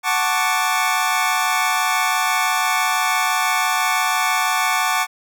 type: chord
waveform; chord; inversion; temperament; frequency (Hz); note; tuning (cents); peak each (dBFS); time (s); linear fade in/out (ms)
25% pulse; D major seventh; first; equal; 740 / 880 / 1108.7 / 1174.7; F#5 / A5 / C#6 / D6; 0 / 0 / 0 / 0; -19; 0.03-5.07; 50
effects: none